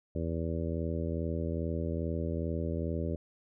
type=harmonic tone; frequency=82.41 Hz; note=E2; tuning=in tune; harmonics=1 / 2 / 3 / 4 / 5 / 6 / 7; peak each=-34 / -37 / -39 / -40 / -41 / -42 / -42 dBFS; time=0.15-3.16 s; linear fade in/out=5 ms; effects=none